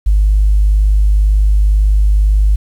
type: tone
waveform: sine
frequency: 51 Hz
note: G#1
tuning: 31 cents flat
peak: -6 dBFS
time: 0.06-2.56 s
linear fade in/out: 10 ms
effects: tanh soft clip ceiling -2 dBFS + 7-bit